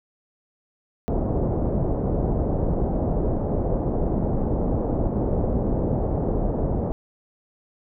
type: low-pass noise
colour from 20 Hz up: pink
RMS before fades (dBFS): -23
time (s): 1.08-6.92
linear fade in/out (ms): 0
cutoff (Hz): 680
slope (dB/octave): 24
effects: none